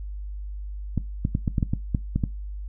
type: clicks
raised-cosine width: 5 ms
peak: -10 dBFS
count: 10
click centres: 0.977 / 1.251 / 1.351 / 1.478 / 1.582 / 1.628 / 1.735 / 1.948 / 2.16 / 2.238 s
effects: noise-tail reverb RT60 0.2 s tail -19 dB re dry + added 50 Hz sine -31 dBFS peak until 2.68 s